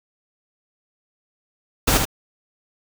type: noise with echo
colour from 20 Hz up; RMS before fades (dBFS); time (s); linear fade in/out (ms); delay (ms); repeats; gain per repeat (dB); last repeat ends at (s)
pink; -17; 1.87-1.98; 10; 74; 1; -4; 2.054
effects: none